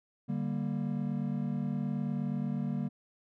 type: chord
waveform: triangle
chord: G minor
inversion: second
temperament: just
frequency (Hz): 147 / 196 / 235.2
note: D3 / G3 / Bb3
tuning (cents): +2 / 0 / +16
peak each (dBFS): -33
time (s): 0.28-2.89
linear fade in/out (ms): 20
effects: none